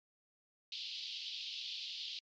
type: band-pass noise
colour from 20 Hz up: pink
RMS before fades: -44 dBFS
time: 0.72-2.19 s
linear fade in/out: 2 ms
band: 2900 to 4800 Hz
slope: 48 dB/octave
effects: MP3 48 kbps